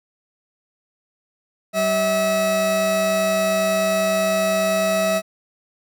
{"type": "tone pair together", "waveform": "40% pulse", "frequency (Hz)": [192.35, 647], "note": ["G3", "E5"], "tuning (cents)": [-33, -32], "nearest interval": "octave + major sixth", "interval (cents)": 2101, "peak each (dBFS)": [-25, -17], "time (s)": [1.73, 5.22], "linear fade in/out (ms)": 50, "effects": []}